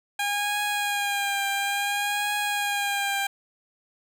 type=tone with vibrato; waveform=15% pulse; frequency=811 Hz; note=G#5; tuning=41 cents flat; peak=-18 dBFS; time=0.19-3.27 s; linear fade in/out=5 ms; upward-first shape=triangle; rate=0.58 Hz; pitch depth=38 cents each way; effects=none